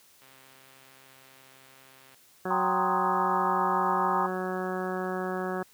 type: click train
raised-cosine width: 0.3 ms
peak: -39 dBFS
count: 257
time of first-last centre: 0.22-2.145 s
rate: 133 Hz
type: harmonic tone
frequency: 185 Hz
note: F#3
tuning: in tune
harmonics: 1 / 2 / 3 / 4 / 5 / 6 / 7 / 8 / 9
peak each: -35 / -33 / -38 / -37 / -43 / -41 / -41 / -44 / -41 dBFS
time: 2.45-5.63 s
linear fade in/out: 5 ms
type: chord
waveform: sine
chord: C minor seventh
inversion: second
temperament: equal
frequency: 784 / 932.3 / 1046.5 / 1244.5 Hz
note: G5 / Bb5 / C6 / Eb6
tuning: 0 / 0 / 0 / 0 cents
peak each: -30 dBFS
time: 2.5-4.27 s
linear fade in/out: 10 ms
effects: white hiss -59 dBFS RMS until 5.73 s + high-pass 60 Hz 12 dB/octave